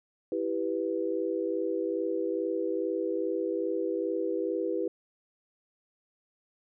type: chord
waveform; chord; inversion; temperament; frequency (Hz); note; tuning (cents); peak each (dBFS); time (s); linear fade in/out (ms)
sine; E minor; none; equal; 329.6 / 392 / 493.9; E4 / G4 / B4; 0 / 0 / 0; -32; 0.32-4.88; 2
effects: none